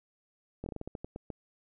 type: slowing click train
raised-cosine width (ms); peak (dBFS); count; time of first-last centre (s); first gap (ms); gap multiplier
2; -25; 11; 0.64-1.302; 22; 1.23
effects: none